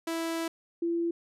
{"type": "tone pair in turn", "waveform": ["sawtooth", "sine"], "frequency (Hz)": [329.6, 338.5], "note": ["E4", "E4"], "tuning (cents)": [0, 46], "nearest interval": "unison", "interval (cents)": 46, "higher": "second", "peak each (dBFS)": -26, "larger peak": "neither", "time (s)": [[0.07, 0.48], [0.82, 1.11]], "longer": "first", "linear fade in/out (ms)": 5, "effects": ["resampled to 32000 Hz"]}